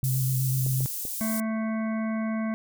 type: tone with vibrato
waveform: sine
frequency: 130.81 Hz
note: C3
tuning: in tune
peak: -23 dBFS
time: 0.03-0.86 s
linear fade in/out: 0 ms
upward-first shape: square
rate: 8 Hz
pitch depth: 21 cents each way
type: high-pass noise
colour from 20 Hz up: white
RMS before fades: -33 dBFS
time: 0.04-1.4 s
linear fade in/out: 0 ms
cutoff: 7900 Hz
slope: 12 dB/octave
type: clicks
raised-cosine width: 2 ms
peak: -25 dBFS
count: 3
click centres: 0.664 / 0.806 / 1.052 s
type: harmonic tone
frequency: 220.8 Hz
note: A3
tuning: 6 cents sharp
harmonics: 1 / 3 / 5 / 7 / 9 / 10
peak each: -26 / -36 / -40 / -43 / -45 / -46 dBFS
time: 1.21-2.54 s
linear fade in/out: 0 ms
effects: none